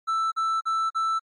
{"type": "tone bursts", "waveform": "triangle", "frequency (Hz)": 1324, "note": "E6", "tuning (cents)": 7, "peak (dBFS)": -20, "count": 4, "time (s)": [0.07, 1.196], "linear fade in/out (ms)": 20, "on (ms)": 250, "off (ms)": 42, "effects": ["MP3 48 kbps"]}